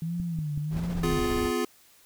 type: tone with vibrato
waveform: sine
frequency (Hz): 159.7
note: D#3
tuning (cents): +45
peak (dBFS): -28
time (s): 0.02-1.19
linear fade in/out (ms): 2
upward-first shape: sine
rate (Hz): 1.4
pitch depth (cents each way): 150
type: click train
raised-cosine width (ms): 5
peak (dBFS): -24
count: 5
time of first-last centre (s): 0.2-0.953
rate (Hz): 5.31
type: noise with tremolo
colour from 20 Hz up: brown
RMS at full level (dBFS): -32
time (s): 0.7-1.52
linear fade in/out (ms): 50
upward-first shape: square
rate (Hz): 15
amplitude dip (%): 35
type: chord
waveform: square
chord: F diminished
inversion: second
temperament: just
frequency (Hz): 251.4 / 349.2 / 419.1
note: Cb4 / F4 / Ab4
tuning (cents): +31 / 0 / +16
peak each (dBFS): -31 / -30 / -31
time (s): 1.03-1.65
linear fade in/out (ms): 5
effects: white hiss -58 dBFS RMS until 2.05 s